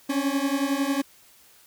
40% pulse beating tone pair, 271.8 / 282.8 Hz, C#4 / C#4, -34 / +35 cents, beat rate 11 Hz, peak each -25 dBFS, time 0.09-1.02 s, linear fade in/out 10 ms, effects white hiss -55 dBFS RMS until 1.66 s

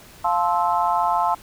sine chord, F major seventh, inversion none, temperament just, 698.5 / 873.1 / 1047.7 / 1309.6 Hz, F5 / A5 / C6 / E6, 0 / -14 / +2 / -12 cents, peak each -23 / -21 / -23 / -27 dBFS, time 0.24-1.35 s, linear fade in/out 10 ms, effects pink hiss -46 dBFS RMS until 1.42 s

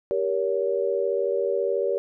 sine chord, G diminished, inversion none, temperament just, 392 / 470.4 / 564.5 Hz, G4 / Bb4 / Db5, 0 / +16 / +31 cents, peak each -26 dBFS, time 0.11-1.98 s, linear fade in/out 0 ms, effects none

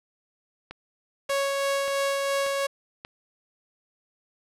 click train, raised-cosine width 0.3 ms, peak -22 dBFS, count 5, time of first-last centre 0.71-3.049 s, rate 1.71 Hz
sawtooth tone with tremolo, 554 Hz, C#5, 1 cent flat, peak -19 dBFS, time 1.29-2.67 s, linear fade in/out 10 ms, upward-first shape sine, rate 3 Hz, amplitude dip 25%
effects low-pass 12000 Hz 12 dB/octave

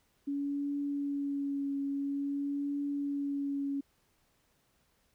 sine tone with vibrato, 281.8 Hz, C#4, 29 cents sharp, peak -31 dBFS, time 0.27-3.81 s, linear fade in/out 10 ms, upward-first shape triangle, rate 0.49 Hz, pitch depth 22 cents each way, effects pink hiss -72 dBFS RMS until 5.14 s

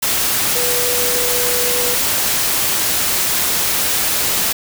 sine tone in noise, 490 Hz, B4, 14 cents flat, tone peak -22 dBFS, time 0.55-1.95 s, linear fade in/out 10 ms, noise white, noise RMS -17 dBFS, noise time 0.02-4.53 s, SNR -8 dB, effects none

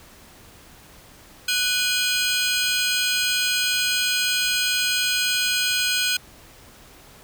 30% pulse tone cluster, 1483 / 2469 / 3267 / 4170 Hz, F#6 / D#7 / G#7 / C8, +4 / -14 / -29 / -7 cents, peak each -23 dBFS, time 1.48-6.17 s, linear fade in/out 5 ms, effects pink hiss -48 dBFS RMS until 7.23 s

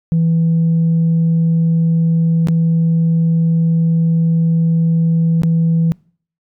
sine tone with dropouts, 164.81 Hz, E3, in tune, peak -9 dBFS, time 0.12-5.92 s, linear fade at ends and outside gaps 0 ms, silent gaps 2.472-2.485 / 5.42-5.434 s, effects noise-tail reverb RT60 0.5 s tail -26 dB re dry + tanh soft clip ceiling -8 dBFS

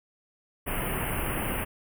pink band-stop noise, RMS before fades -30 dBFS, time 0.66-1.65 s, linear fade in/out 20 ms, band 3000 to 9100 Hz, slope 96 dB/octave, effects none

